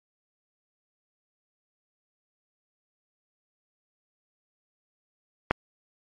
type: click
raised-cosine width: 0.5 ms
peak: -5 dBFS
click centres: 5.51 s
effects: MP3 64 kbps